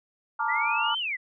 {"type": "chord", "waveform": "sine", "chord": "Bb major seventh", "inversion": "third", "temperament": "equal with one note detuned", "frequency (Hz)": [880, 932.3, 1174.7, 1405], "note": ["A5", "Bb5", "D6", "F6"], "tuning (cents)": [0, 0, 0, 10], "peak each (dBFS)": -30, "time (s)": [0.39, 0.95], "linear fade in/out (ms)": 10}
{"type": "linear two-way sweep", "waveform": "sine", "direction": "up then down", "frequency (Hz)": [1900, 3136, 1900], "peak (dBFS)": -27, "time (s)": [0.48, 1.17], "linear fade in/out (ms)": 20, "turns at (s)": 0.98}
{"effects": []}